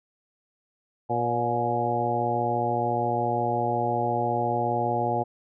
harmonic tone with a mistuned harmonic, 119.6 Hz, A#2, 45 cents sharp, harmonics 1 / 2 / 3 / 4 / 5 / 6 / 7, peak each -32 / -34 / -32 / -32 / -32 / -28 / -28 dBFS, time 1.09-5.24 s, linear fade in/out 20 ms, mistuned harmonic 5, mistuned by -42 cents, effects none

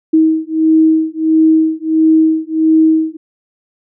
sine beating tone pair, 317.2 / 318.7 Hz, D#4 / D#4, +33 / +42 cents, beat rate 1.5 Hz, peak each -11 dBFS, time 0.13-3.17 s, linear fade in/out 10 ms, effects none

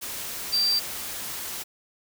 sine tone in noise, 4691 Hz, D8, 3 cents flat, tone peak -20 dBFS, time 0.52-0.8 s, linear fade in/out 20 ms, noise white, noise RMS -34 dBFS, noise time 0.01-1.64 s, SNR +11 dB, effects none

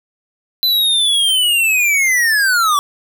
square linear sweep, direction down, 4045 to 1124 Hz, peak -12 dBFS, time 0.63-2.79 s, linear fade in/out 0 ms, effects none

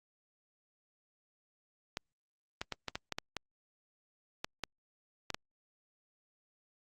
clicks, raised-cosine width 0.2 ms, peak -18 dBFS, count 12, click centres 1.971 / 2.615 / 2.723 / 2.883 / 2.955 / 3.123 / 3.185 / 3.367 / 4.445 / 4.637 / 5.303 / 5.345 s, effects Opus 48 kbps

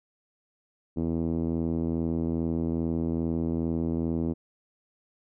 5% pulse tone with low-pass filter, 82.41 Hz, E2, in tune, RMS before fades -28 dBFS, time 0.96-4.34 s, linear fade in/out 20 ms, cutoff 280 Hz, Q 1.7, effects none

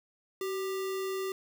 sine tone with sample-and-hold, 381.4 Hz, G4, 47 cents flat, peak -31 dBFS, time 0.41-1.32 s, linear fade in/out 2 ms, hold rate 1575 Hz, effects none

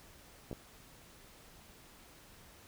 clicks, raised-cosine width 2 ms, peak -28 dBFS, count 2, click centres 0.513 / 0.529 s, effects pink hiss -58 dBFS RMS until 2.67 s

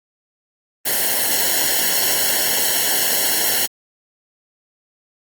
white noise with comb filter, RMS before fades -18 dBFS, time 0.85-3.67 s, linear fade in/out 20 ms, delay 0.82 ms, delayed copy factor -1, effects Opus 32 kbps

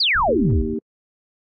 sine exponential sweep, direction down, 4978 to 54.9 Hz, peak -15 dBFS, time 0-0.62 s, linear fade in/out 5 ms
pink low-pass noise, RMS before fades -31 dBFS, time 0.15-0.74 s, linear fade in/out 2 ms, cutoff 120 Hz, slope 12 dB/octave
sine chord, Eb major, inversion second, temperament equal, 233.1 / 311.1 / 392 Hz, Bb3 / Eb4 / G4, 0 / 0 / 0 cents, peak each -25 / -28 / -26 dBFS, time 0.28-0.79 s, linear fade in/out 5 ms
effects AAC 48 kbps

